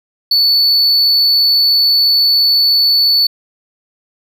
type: tone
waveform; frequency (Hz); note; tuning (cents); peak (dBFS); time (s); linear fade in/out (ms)
triangle; 4463; C#8; +11; -7; 0.31-3.27; 5
effects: none